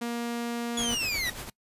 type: tone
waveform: sawtooth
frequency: 236.2 Hz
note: A#3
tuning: 23 cents sharp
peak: -26 dBFS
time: 0.01-0.95 s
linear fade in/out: 10 ms
type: linear sweep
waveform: 25% pulse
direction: down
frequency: 3420 to 1864.7 Hz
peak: -24 dBFS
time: 0.77-1.3 s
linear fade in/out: 5 ms
type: noise with tremolo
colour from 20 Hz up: pink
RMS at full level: -36 dBFS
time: 0.78-1.5 s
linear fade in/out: 5 ms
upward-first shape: triangle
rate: 8.5 Hz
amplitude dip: 65%
effects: noise-tail reverb RT60 0.1 s tail -23 dB re dry + resampled to 32000 Hz